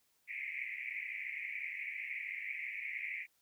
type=band-pass noise; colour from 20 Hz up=white; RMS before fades=-42 dBFS; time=0.27-3.27 s; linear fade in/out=50 ms; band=2000 to 2400 Hz; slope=96 dB/octave; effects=white hiss -75 dBFS RMS until 3.41 s